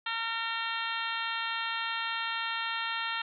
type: harmonic tone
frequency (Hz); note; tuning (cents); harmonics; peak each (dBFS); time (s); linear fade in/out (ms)
456.5; A#4; -36; 2 / 3 / 4 / 5 / 6 / 7 / 8 / 9; -39 / -36 / -37 / -43 / -39 / -39 / -41 / -45; 0.06-3.22; 5
effects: none